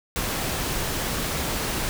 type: noise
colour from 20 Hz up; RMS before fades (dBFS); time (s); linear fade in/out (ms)
pink; -27; 0.16-1.89; 0
effects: none